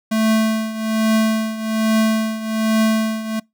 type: tone with tremolo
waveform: square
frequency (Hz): 220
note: A3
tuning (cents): 0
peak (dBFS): -13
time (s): 0.11-3.4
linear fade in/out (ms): 10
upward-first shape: triangle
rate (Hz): 1.2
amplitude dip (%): 80
effects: noise-tail reverb RT60 0.2 s tail -26 dB re dry